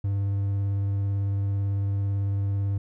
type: tone with vibrato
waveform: triangle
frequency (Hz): 99.4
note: G2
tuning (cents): +25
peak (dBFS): -21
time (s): 0.04-2.78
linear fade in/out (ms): 5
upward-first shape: square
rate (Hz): 18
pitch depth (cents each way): 10
effects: none